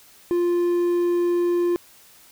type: tone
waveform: triangle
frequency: 349.2 Hz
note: F4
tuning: in tune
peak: -16 dBFS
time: 0.31-1.76 s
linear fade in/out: 0 ms
effects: white hiss -51 dBFS RMS until 2.31 s